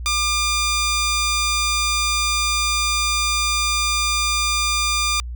10% pulse tone, 1200 Hz, D6, 37 cents sharp, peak -10 dBFS, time 0.06-5.2 s, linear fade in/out 0 ms, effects added 60 Hz sine -27 dBFS peak until 5.35 s

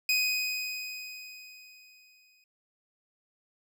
25% pulse tone with exponential decay, 2503 Hz, D#7, 10 cents sharp, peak -19 dBFS, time 0.09-2.44 s, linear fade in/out 2 ms, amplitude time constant 510 ms, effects none

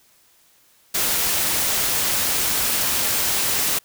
white noise, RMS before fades -21 dBFS, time 0.94-3.79 s, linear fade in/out 10 ms, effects white hiss -57 dBFS RMS until 3.84 s

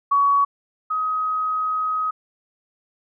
sine tone pair in turn, 1125 / 1262.8 Hz, C#6 / D#6, +25 / +25 cents, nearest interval major second, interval 200 cents, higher second, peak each -14 / -20 dBFS, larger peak first, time 0.11-0.45 / 0.9-2.11 s, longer second, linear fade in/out 10 ms, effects none

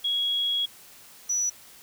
sine tone pair in turn, 3322 / 5904 Hz, G#7 / F#8, 0 / -5 cents, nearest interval minor seventh, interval 995 cents, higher second, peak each -23 dBFS, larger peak neither, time 0.04-0.66 / 1.29-1.5 s, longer first, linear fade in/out 10 ms, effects white hiss -50 dBFS RMS until 1.82 s

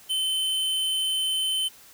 square tone, 3066 Hz, G7, 39 cents flat, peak -24 dBFS, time 0.09-1.69 s, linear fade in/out 20 ms, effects white hiss -51 dBFS RMS until 1.93 s

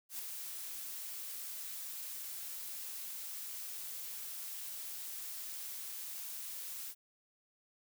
blue noise with ADSR envelope, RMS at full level -40 dBFS, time 0.09-6.95 s, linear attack 100 ms, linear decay 3 ms, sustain -4 dB, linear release 56 ms, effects none

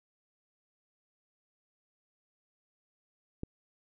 click, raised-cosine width 3 ms, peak -23 dBFS, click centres 3.434 s, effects none

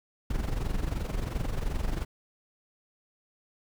brown noise with amplitude modulation, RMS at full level -27 dBFS, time 0.3-2.05 s, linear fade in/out 5 ms, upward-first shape sine, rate 22.8 Hz, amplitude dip 70%, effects none

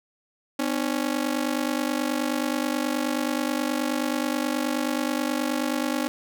sawtooth ring-modulated tone, 277.2 Hz, C#4, in tune, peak -17 dBFS, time 0.59-6.08 s, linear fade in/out 0 ms, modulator 24.7 Hz, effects none

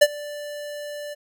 square tone with ADSR envelope, 587.3 Hz, D5, in tune, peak -9 dBFS, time 0.01-1.15 s, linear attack 12 ms, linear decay 46 ms, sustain -23 dB, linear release 23 ms, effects none

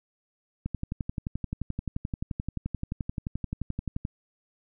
click train, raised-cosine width 5 ms, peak -18 dBFS, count 40, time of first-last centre 0.66-4.051 s, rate 11.5 Hz, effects none

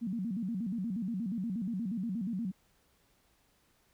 sine tone with vibrato, 208 Hz, G#3, 3 cents sharp, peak -32 dBFS, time 0.01-2.52 s, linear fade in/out 20 ms, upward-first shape square, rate 8.4 Hz, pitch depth 200 cents each way, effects pink hiss -70 dBFS RMS until 3.93 s

